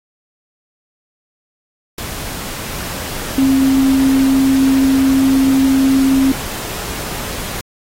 sine tone in noise, 267.7 Hz, C4, 40 cents sharp, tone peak -9 dBFS, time 3.38-6.32 s, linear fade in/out 2 ms, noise pink, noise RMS -25 dBFS, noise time 1.98-7.61 s, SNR +13 dB, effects AAC 48 kbps

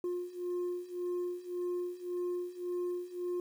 sine beating tone pair, 354.5 / 356.3 Hz, F4 / F4, +26 / +35 cents, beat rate 1.8 Hz, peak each -36 / -34 dBFS, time 0.04-3.4 s, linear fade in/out 2 ms, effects tanh soft clip ceiling -31 dBFS + 10-bit

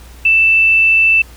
sine tone, 2653 Hz, E7, 10 cents sharp, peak -7 dBFS, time 0.25-1.22 s, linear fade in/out 5 ms, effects added 60 Hz sine -35 dBFS peak until 1.36 s + pink hiss -42 dBFS RMS until 1.36 s

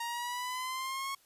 sawtooth exponential sweep, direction up, 932.3 to 1100 Hz, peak -31 dBFS, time 0-1.15 s, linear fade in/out 5 ms, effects white hiss -65 dBFS RMS until 1.25 s + resampled to 32000 Hz

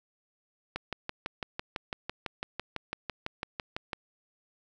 click train, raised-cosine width 0.3 ms, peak -17 dBFS, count 20, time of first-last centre 0.76-3.932 s, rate 5.99 Hz, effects none

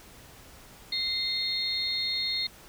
sine tone cluster, 2083 / 3691 / 4261 Hz, C7 / A#7 / C8, -8 / -18 / +31 cents, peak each -36 / -32 / -29 dBFS, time 0.92-2.47 s, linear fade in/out 5 ms, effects pink hiss -51 dBFS RMS until 2.68 s

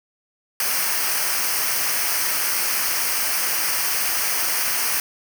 white noise with comb filter, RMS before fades -22 dBFS, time 0.6-5 s, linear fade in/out 2 ms, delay 0.27 ms, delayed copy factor -0.7, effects none

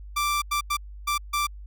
sawtooth tone bursts at uneven times, 1174.7 Hz, D6, in tune, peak -19 dBFS, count 5, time 0.16-0.42 / 0.51-0.61 / 0.7-0.77 / 1.07-1.18 / 1.33-1.47 s, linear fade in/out 10 ms, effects added 50 Hz sine -38 dBFS peak until 1.66 s

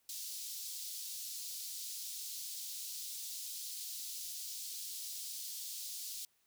pink high-pass noise, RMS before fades -44 dBFS, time 0.09-6.25 s, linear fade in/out 2 ms, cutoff 4100 Hz, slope 24 dB/octave, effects white hiss -75 dBFS RMS until 6.46 s

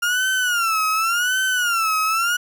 35% pulse tone with vibrato, 1396.9 Hz, F6, in tune, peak -16 dBFS, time 0.02-2.37 s, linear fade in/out 10 ms, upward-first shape sine, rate 0.89 Hz, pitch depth 160 cents each way, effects none

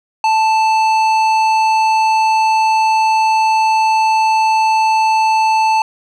sine tone with tanh clipping, 880 Hz, A5, in tune, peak -12 dBFS, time 0.24-5.82 s, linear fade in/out 2 ms, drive 13 dB, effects none

